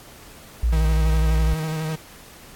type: tone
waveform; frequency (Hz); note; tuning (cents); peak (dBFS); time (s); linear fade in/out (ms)
sine; 58.27; A#1; 0; -16; 0.63-1.54; 5
type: tone with vibrato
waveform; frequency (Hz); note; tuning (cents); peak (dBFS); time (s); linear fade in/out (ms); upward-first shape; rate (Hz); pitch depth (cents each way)
45% pulse; 157.6; D#3; +23; -24; 0.72-1.96; 10; square; 12; 23
effects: pink hiss -45 dBFS RMS until 2.55 s + AAC 64 kbps